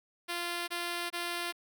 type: tone bursts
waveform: 5% pulse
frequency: 346.7 Hz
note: F4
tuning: 13 cents flat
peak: -22 dBFS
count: 3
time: 0.28-1.526 s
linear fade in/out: 20 ms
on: 400 ms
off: 23 ms
effects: none